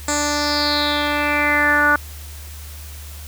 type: tone with low-pass filter sweep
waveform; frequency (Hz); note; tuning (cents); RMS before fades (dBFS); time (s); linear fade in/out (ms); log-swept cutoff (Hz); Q
10% pulse; 293.7; D4; 0; -18; 0.08-1.96; 2; 7600 to 1400; 6
effects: added 74 Hz sine -33 dBFS peak until 3.27 s + white hiss -40 dBFS RMS until 3.27 s